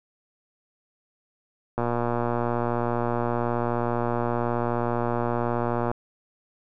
click train, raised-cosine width 1 ms, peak -12 dBFS, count 493, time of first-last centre 1.78-5.914 s, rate 119 Hz, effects none

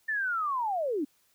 sine linear sweep, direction down, 1800 to 261.6 Hz, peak -27 dBFS, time 0.08-1.05 s, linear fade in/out 10 ms, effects white hiss -68 dBFS RMS until 1.34 s

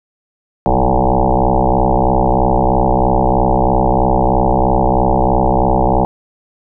sine tone with frequency modulation, 382.7 Hz, G4, 42 cents flat, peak -9 dBFS, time 0.66-6.05 s, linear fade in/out 0 ms, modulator 63.1 Hz, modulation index 7.9, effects none

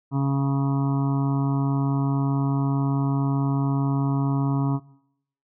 harmonic tone, 138.1 Hz, C#3, 6 cents flat, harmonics 1 / 2 / 3 / 5 / 6 / 7 / 8 / 9, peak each -21 / -25 / -39 / -38 / -42 / -35 / -40 / -42 dBFS, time 0.11-4.8 s, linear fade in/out 50 ms, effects noise-tail reverb RT60 0.7 s tail -19 dB re dry

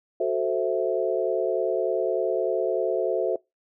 sine chord, F# half-diminished seventh, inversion none, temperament equal, 370 / 440 / 523.3 / 659.3 Hz, F#4 / A4 / C5 / E5, 0 / 0 / 0 / 0 cents, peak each -27 / -27 / -28 / -27 dBFS, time 0.2-3.36 s, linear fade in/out 5 ms, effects noise-tail reverb RT60 0.2 s tail -23 dB re dry

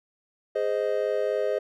triangle chord, Ab major, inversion none, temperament just, 415.3 / 519.1 / 623 Hz, Ab4 / C5 / Eb5, 0 / -14 / +2 cents, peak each -26 dBFS, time 0.55-1.59 s, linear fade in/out 10 ms, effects none

